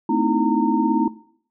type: tone cluster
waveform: sine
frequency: 222.6 / 257.7 / 308.3 / 326.6 / 918 Hz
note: A3 / C4 / D#4 / E4 / A#5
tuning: +20 / -26 / -16 / -16 / -27 cents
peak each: -23 dBFS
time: 0.09-1.08 s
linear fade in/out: 5 ms
effects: noise-tail reverb RT60 0.6 s tail -18 dB re dry